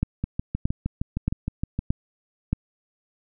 two click trains, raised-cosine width 5 ms, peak -13 / -9 dBFS, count 11 / 5, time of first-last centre 0.24-1.79 / 0.03-2.53 s, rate 6.45 / 1.6 Hz, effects none

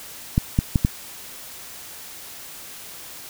clicks, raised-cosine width 5 ms, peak -4 dBFS, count 4, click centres 0.379 / 0.589 / 0.758 / 0.849 s, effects white hiss -39 dBFS RMS until 3.29 s

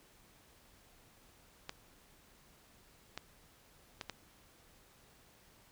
clicks, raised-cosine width 0.2 ms, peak -23 dBFS, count 4, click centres 1.694 / 3.176 / 4.012 / 4.097 s, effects pink hiss -64 dBFS RMS until 5.71 s

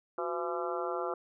harmonic tone with a mistuned harmonic, 169.6 Hz, E3, 50 cents sharp, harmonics 2 / 3 / 4 / 5 / 6 / 7 / 8, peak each -37 / -37 / -39 / -42 / -44 / -40 / -41 dBFS, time 0.18-1.14 s, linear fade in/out 2 ms, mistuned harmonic 2, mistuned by +130 cents, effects none

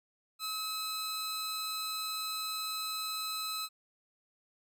sawtooth tone pair together, 1282 / 4040 Hz, E6 / B7, -49 / +39 cents, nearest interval octave + minor sixth, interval 1988 cents, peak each -35 / -34 dBFS, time 0.39-3.69 s, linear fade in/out 50 ms, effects none

